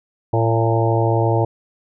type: harmonic tone with a mistuned harmonic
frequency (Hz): 113.8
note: A#2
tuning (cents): -41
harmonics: 1 / 3 / 4 / 5 / 6 / 7 / 8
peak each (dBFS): -17 / -22 / -23 / -24 / -25 / -25 / -26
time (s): 0.33-1.45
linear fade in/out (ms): 5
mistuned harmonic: 7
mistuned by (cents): +47
effects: none